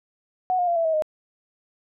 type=tone with pitch steps; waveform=sine; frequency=738 / 712.4 / 687.8 / 664 / 641 / 618.8 Hz; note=F#5 / F5 / F5 / E5 / E5 / D#5; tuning=-5 / +34 / -27 / +12 / -49 / -10 cents; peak=-19 dBFS; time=0.5-1.022 s; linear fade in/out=0 ms; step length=87 ms; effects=none